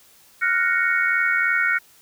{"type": "chord", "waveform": "sine", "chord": "Gb major seventh", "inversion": "third", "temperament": "equal", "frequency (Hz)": [1396.9, 1480, 1864.7, 2217], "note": ["F6", "Gb6", "Bb6", "Db7"], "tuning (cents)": [0, 0, 0, 0], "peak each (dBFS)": -23, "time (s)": [0.41, 1.79], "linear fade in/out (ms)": 20, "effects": ["white hiss -53 dBFS RMS until 2.01 s"]}